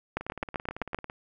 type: two click trains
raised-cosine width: 0.5 ms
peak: -23 / -13 dBFS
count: 17 / 7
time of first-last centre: 0.21-1.099 / 0.17-0.946 s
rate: 18 / 7.73 Hz
effects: none